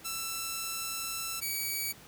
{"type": "tone pair in turn", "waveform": "5% pulse", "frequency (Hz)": [1333, 2279], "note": ["E6", "C#7"], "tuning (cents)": [19, 47], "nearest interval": "major sixth", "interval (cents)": 928, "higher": "second", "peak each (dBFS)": -22, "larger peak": "neither", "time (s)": [[0.04, 1.41], [1.41, 1.93]], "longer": "first", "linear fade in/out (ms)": 20, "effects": ["pink hiss -53 dBFS RMS until 2.07 s", "high-pass 60 Hz 12 dB/octave"]}